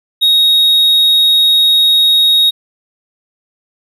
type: tone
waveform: triangle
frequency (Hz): 3760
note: A#7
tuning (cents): +14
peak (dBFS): -5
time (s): 0.21-2.51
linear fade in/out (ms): 20
effects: none